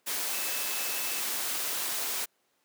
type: tone in noise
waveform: sine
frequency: 2612 Hz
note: E7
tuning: 17 cents flat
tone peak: -41 dBFS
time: 0.32-1.21 s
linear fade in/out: 20 ms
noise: white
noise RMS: -32 dBFS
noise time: 0.06-2.26 s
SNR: -12 dB
effects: pink hiss -72 dBFS RMS until 2.64 s + high-pass 300 Hz 12 dB/octave